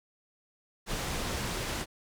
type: low-pass noise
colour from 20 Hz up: pink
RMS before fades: -34 dBFS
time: 0.86-1.86 s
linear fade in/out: 50 ms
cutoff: 9300 Hz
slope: 12 dB/octave
effects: none